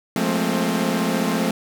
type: tone cluster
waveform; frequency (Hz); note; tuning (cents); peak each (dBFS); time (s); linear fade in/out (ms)
sawtooth; 174.9 / 210.5 / 225.6 / 264.1; F3 / G#3 / A3 / C4; +3 / +24 / +44 / +16; -21; 0.16-1.51; 2
effects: none